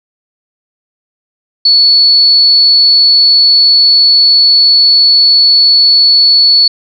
sine tone, 4423 Hz, C#8, 5 cents flat, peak -3 dBFS, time 1.65-6.68 s, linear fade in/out 5 ms, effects none

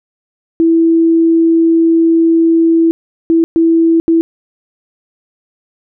sine tone bursts at uneven times, 329.6 Hz, E4, in tune, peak -6 dBFS, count 4, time 0.6-2.91 / 3.3-3.44 / 3.56-4 / 4.08-4.21 s, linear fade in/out 0 ms, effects none

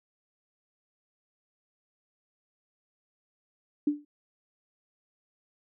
sine tone with exponential decay, 293.7 Hz, D4, in tune, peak -19 dBFS, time 3.87-4.05 s, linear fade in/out 5 ms, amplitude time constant 38 ms, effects none

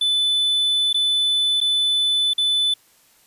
triangle tone with dropouts, 3500 Hz, A7, 10 cents flat, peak -15 dBFS, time 0.01-2.74 s, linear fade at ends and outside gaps 5 ms, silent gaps 0.93-0.943 / 1.604-1.612 / 2.335-2.38 s, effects white hiss -56 dBFS RMS until 3.26 s + resampled to 32000 Hz

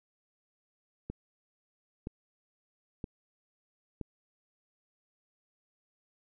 click train, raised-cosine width 3 ms, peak -24 dBFS, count 4, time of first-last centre 1.1-4.013 s, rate 1.03 Hz, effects none

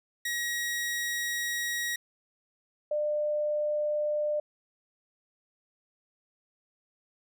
sawtooth / sine tone pair in turn, 1900 / 598.5 Hz, A#6 / D5, +33 / +33 cents, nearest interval octave + minor sixth, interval 2000 cents, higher first, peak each -26 dBFS, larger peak neither, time 0.25-1.96 / 2.91-4.4 s, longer first, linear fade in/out 5 ms, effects none

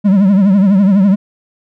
triangle tone with vibrato, 196 Hz, G3, in tune, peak -4 dBFS, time 0.04-1.16 s, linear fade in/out 20 ms, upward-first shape triangle, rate 12 Hz, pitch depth 130 cents each way, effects none

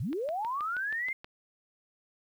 sine linear sweep, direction up, 88 to 2134 Hz, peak -30 dBFS, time 0-1.13 s, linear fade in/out 5 ms
click train, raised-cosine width 0.3 ms, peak -28 dBFS, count 8, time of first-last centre 0.13-1.245 s, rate 6.28 Hz
effects 10-bit

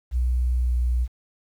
sine tone with pitch glide, 61.74 to 60.93 Hz, B1 to B1, 0 to -23 cents, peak -19 dBFS, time 0.11-1.08 s, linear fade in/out 50 ms, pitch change -23 cents, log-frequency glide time 0.6-0.73 s, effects 9-bit

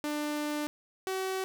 sawtooth tone pair in turn, 297.5 / 379.1 Hz, D4 / F#4, +22 / +42 cents, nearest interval major third, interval 420 cents, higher second, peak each -27 dBFS, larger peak neither, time 0.04-0.67 / 1.07-1.44 s, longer first, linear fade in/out 0 ms, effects none

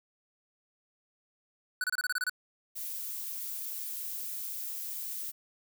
square tone bursts, 1487 Hz, F#6, 8 cents sharp, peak -29 dBFS, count 9, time 1.81-2.296 s, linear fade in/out 2 ms, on 30 ms, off 27 ms
violet noise, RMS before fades -38 dBFS, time 2.75-5.32 s, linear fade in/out 20 ms
effects none

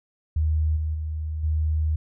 sine tone with level steps, 77.78 Hz, D#2, in tune, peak -19 / -23 / -26 / -20 dBFS, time 0.36-1.96 s, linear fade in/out 5 ms, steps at 0.76 / 0.94 / 1.43 s, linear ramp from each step 10 ms, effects none

